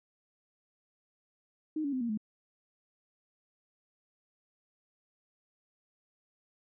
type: tone with pitch steps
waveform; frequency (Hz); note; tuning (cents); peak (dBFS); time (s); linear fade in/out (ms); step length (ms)
sine; 310 / 282.6 / 257.7 / 234.9 / 214.2; D#4 / C#4 / C4 / A#3 / A3; -6 / +34 / -26 / +13 / -46; -30; 1.76-2.175; 5; 83
effects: none